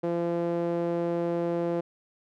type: tone with band-pass filter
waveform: sawtooth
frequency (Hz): 170.9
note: F3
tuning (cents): -37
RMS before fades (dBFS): -28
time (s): 0.03-1.81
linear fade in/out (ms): 10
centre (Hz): 450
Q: 2.2
effects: none

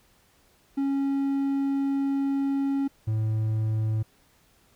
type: tone pair in turn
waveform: triangle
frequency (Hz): 275.6 / 109.37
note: C#4 / A2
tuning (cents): -10 / -10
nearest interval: octave + major third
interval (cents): 1600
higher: first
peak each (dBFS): -21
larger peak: neither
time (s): 0.77-2.88 / 3.07-4.03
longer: first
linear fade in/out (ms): 10
effects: pink hiss -62 dBFS RMS until 4.75 s

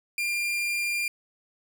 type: tone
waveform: 40% pulse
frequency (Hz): 2396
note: D7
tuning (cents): +34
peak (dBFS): -25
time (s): 0.18-1.08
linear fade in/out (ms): 2
effects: none

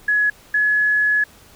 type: tone pair in turn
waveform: sine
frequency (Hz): 1687 / 1696.8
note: G#6 / G#6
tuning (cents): +27 / +37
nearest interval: unison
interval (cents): 10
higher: second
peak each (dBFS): -14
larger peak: neither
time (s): 0.08-0.3 / 0.54-1.24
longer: second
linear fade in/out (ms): 5
effects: pink hiss -48 dBFS RMS until 1.55 s

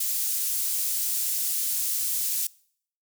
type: high-pass noise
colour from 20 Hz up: pink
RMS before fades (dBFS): -27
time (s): 0-2.47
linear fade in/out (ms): 5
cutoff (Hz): 8800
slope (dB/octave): 12
effects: noise-tail reverb RT60 0.6 s tail -23 dB re dry

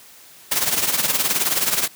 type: noise with tremolo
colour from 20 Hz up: white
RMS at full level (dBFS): -17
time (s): 0.51-1.88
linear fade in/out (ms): 10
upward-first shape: triangle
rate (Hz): 19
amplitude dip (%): 75
effects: white hiss -46 dBFS RMS until 1.95 s + high-pass 100 Hz 12 dB/octave

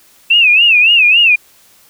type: tone with vibrato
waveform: sine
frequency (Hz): 2634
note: E7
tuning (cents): -2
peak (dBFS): -5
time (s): 0.3-1.36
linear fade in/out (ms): 10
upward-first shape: sine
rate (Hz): 3.6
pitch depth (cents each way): 150
effects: white hiss -47 dBFS RMS until 1.89 s

